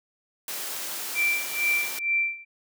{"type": "high-pass noise", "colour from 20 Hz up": "white", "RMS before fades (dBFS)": -33, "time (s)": [0.48, 1.99], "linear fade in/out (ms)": 2, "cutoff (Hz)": 290, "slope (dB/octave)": 12}
{"type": "tone with tremolo", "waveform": "sine", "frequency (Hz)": 2349, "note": "D7", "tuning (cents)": 0, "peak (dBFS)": -20, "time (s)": [1.14, 2.45], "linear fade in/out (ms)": 50, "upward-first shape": "sine", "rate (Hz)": 2.2, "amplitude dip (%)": 90}
{"effects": []}